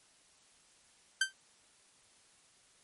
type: tone with exponential decay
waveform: sawtooth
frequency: 1557 Hz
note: G6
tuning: 12 cents flat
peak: -20 dBFS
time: 1.21-1.33 s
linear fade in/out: 5 ms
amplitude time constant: 24 ms
effects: white hiss -65 dBFS RMS until 2.83 s + MP3 48 kbps